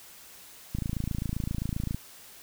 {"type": "click train", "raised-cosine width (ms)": 5, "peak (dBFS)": -18, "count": 34, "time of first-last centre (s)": [0.75, 1.946], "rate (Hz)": 27.6, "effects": ["white hiss -50 dBFS RMS until 2.42 s"]}